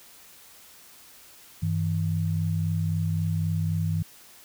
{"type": "tone pair together", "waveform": "sine", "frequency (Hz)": [97.5, 161.3], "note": ["G2", "E3"], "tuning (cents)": [-9, -37], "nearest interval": "major sixth", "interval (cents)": 872, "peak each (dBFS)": [-26, -26], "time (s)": [1.62, 4.03], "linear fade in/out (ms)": 10, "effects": ["white hiss -51 dBFS RMS until 4.44 s"]}